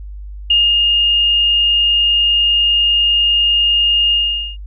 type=tone with ADSR envelope; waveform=sine; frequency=2835 Hz; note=F7; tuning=25 cents sharp; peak=-8 dBFS; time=0.5-4.57 s; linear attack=5 ms; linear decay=230 ms; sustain=-2 dB; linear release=450 ms; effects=added 50 Hz sine -27 dBFS peak until 4.66 s